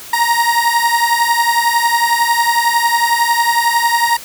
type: beating tone pair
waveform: 30% pulse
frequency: 932.3 / 943.3 Hz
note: A#5 / A#5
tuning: 0 / +20 cents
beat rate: 11 Hz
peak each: -12 dBFS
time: 0.13-4.17 s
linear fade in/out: 5 ms
effects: white hiss -33 dBFS RMS until 4.24 s